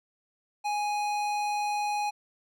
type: tone with tanh clipping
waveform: sine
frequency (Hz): 830.6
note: G#5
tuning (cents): 0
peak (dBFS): -29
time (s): 0.64-2.11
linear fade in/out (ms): 20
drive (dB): 18
effects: none